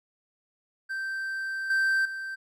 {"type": "tone with level steps", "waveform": "triangle", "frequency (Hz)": 1562, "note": "G6", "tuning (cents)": -7, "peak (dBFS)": [-28, -20, -31], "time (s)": [0.89, 2.36], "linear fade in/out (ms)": 20, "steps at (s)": [1.7, 2.05], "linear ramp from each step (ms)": 5, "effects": []}